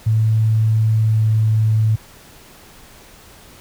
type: tone with pitch glide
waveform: sine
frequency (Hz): 110.2 to 109.5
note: A2 to A2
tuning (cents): +3 to -8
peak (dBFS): -12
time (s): 0.06-1.96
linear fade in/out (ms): 10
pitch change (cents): -11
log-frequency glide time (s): 0.92-1.26
effects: pink hiss -44 dBFS RMS until 3.6 s